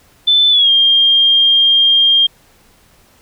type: tone with pitch glide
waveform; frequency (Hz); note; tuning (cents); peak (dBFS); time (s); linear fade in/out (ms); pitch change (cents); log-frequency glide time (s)
sine; 3520 to 3209; A7 to G7; 0 to +40; -7; 0.27-2.27; 10; -160; 0.5-0.7
effects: pink hiss -50 dBFS RMS until 3.21 s